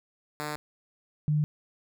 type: tone pair in turn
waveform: 5% pulse / sine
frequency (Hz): 149.8 / 150.39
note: D3 / D3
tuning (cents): +35 / +41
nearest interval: unison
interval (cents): 6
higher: second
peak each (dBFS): -21 / -22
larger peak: first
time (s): 0.4-0.56 / 1.28-1.44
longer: neither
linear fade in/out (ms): 0
effects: none